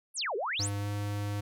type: exponential two-way sweep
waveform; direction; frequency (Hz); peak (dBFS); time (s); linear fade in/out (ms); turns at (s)
sine; down then up; 11750 to 368.2 to 11750; -30; 0.14-0.7; 50; 0.36
type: tone with pitch glide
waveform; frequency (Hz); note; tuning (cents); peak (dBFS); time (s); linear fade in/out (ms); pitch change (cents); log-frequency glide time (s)
square; 101.3 to 102.54; G#2 to G#2; -43 to -22; -32; 0.59-1.41; 10; +21; 0.77-0.88
effects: none